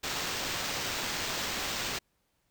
white noise with sample-and-hold, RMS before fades -34 dBFS, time 0.03-1.99 s, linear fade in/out 10 ms, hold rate 11025 Hz, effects pink hiss -75 dBFS RMS until 2.5 s

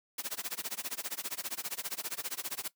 white noise with tremolo, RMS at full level -35 dBFS, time 0.18-2.68 s, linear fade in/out 5 ms, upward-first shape sine, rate 15 Hz, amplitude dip 100%, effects noise-tail reverb RT60 0.1 s tail -18 dB re dry + high-pass 200 Hz 12 dB/octave

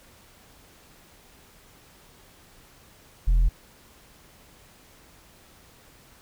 triangle tone with tanh clipping, 41.98 Hz, E1, 32 cents sharp, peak -17 dBFS, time 3.27-3.49 s, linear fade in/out 10 ms, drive 8 dB, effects pink hiss -54 dBFS RMS until 6.21 s

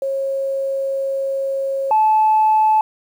sine tone pair in turn, 543 / 866.9 Hz, C#5 / A5, -36 / -26 cents, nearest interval minor sixth, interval 810 cents, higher second, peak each -18 / -10 dBFS, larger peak second, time 0.02-1.91 / 1.91-2.81 s, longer first, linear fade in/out 2 ms, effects tanh soft clip ceiling -7 dBFS + 8-bit

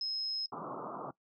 sine tone, 5140 Hz, E8, 45 cents flat, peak -33 dBFS, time 0.01-0.46 s, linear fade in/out 2 ms
white band-pass noise, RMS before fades -42 dBFS, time 0.52-1.11 s, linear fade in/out 5 ms, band 130 to 1300 Hz, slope 96 dB/octave
effects noise-tail reverb RT60 0.1 s tail -19 dB re dry

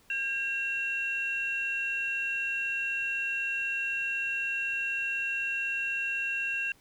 sine tone pair together, 1610 / 2728 Hz, G6 / F7, +46 / -41 cents, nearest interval major sixth, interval 913 cents, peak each -33 / -29 dBFS, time 0.1-6.72 s, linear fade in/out 2 ms, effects tanh soft clip ceiling -22 dBFS + pink hiss -62 dBFS RMS until 6.8 s

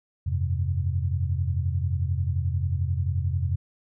sine chord, F suspended second, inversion none, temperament equal with one note detuned, 86.7 / 98 / 130.81 Hz, F2 / G2 / C3, -12 / 0 / 0 cents, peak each -25 / -29 / -29 dBFS, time 0.26-3.56 s, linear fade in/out 10 ms, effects none

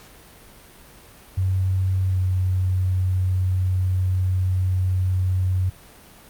sine tone with pitch glide, 94 to 92.55 Hz, F#2 to F#2, +28 to +1 cents, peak -18 dBFS, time 1.37-5.7 s, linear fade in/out 10 ms, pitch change -27 cents, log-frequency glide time 2.1-2.16 s, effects pink hiss -47 dBFS RMS until 6.29 s + Opus 48 kbps

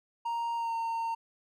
triangle tone with pitch glide, 932.3 to 915.2 Hz, A#5 to A#5, 0 to -32 cents, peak -28 dBFS, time 0.25-1.15 s, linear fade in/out 10 ms, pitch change -32 cents, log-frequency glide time 0.56-0.73 s, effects none

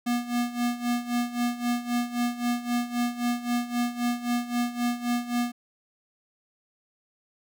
square tone with tremolo, 241.2 Hz, B3, 41 cents flat, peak -23 dBFS, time 0.06-5.52 s, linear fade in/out 10 ms, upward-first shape sine, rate 3.8 Hz, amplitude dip 80%, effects none

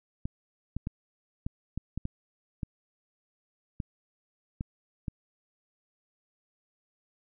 clicks, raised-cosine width 5 ms, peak -20 dBFS, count 11, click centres 0.255 / 0.766 / 0.871 / 1.465 / 1.776 / 1.976 / 2.054 / 2.632 / 3.802 / 4.609 / 5.082 s, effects none

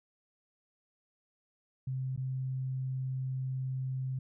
sine tone with dropouts, 130.81 Hz, C3, in tune, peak -32 dBFS, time 1.87-4.19 s, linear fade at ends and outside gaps 5 ms, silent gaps 2.163-2.175 s, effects none

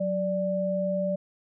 sine tone pair together, 184.99 / 587.3 Hz, F#3 / D5, 0 / 0 cents, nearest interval octave + minor sixth, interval 2000 cents, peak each -29 / -26 dBFS, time 0-1.16 s, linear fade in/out 10 ms, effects none

